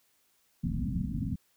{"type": "low-pass noise", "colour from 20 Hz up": "white", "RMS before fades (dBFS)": -32, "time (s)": [0.63, 1.36], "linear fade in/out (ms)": 10, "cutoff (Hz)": 260, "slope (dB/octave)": 96, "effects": ["white hiss -70 dBFS RMS until 1.56 s"]}